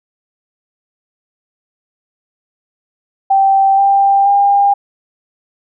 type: tone with pitch steps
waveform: sine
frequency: 780 / 791.3 / 802.9 Hz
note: G5 / G5 / G5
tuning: -9 / +16 / +41 cents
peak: -7 dBFS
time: 3.3-4.74 s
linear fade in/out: 10 ms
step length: 480 ms
effects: none